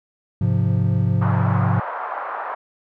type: chord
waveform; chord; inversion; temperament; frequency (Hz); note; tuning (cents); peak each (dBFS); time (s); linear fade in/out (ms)
triangle; F minor; first; equal; 103.83 / 130.81 / 174.61; Ab2 / C3 / F3; 0 / 0 / 0; -17 / -19 / -20; 0.41-1.8; 5
type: band-pass noise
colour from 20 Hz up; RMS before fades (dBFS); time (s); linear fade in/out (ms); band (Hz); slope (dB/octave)
pink; -28; 1.21-2.55; 10; 710 to 1300; 24
effects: none